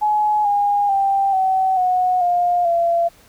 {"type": "tone with pitch steps", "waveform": "sine", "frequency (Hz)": [845, 815.3, 786.6, 758.9, 732.2, 706.5, 681.6], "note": ["G#5", "G#5", "G5", "F#5", "F#5", "F5", "F5"], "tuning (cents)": [30, -32, 6, 44, -18, 20, -42], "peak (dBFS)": -14, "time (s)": [0.01, 3.09], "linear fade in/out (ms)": 20, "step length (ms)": 440, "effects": ["pink hiss -50 dBFS RMS until 3.28 s"]}